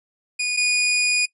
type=tone pair in turn; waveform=sawtooth; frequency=2459 / 2459 Hz; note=D#7 / D#7; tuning=-21 / -21 cents; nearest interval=unison; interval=0 cents; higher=neither; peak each=-17 / -13 dBFS; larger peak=second; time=0.39-0.57 / 0.57-1.26 s; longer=second; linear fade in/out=10 ms; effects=noise-tail reverb RT60 0.1 s tail -21 dB re dry + resampled to 24000 Hz